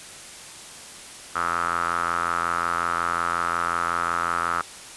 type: tone with band-pass filter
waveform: sawtooth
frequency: 85.5 Hz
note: F2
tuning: 36 cents flat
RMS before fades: -25 dBFS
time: 1.35-4.62 s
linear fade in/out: 10 ms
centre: 1300 Hz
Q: 7.9
effects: white hiss -41 dBFS RMS until 4.96 s + resampled to 24000 Hz